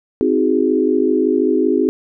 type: chord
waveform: sine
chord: Ab dominant seventh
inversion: first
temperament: equal with one note detuned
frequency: 261.6 / 317.1 / 370 / 415.3 Hz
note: C4 / Eb4 / Gb4 / Ab4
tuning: 0 / +33 / 0 / 0 cents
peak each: -18 dBFS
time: 0.21-1.89 s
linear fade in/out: 0 ms
effects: none